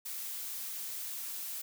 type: noise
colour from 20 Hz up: blue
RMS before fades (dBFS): -40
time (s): 0.05-1.62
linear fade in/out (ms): 10
effects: none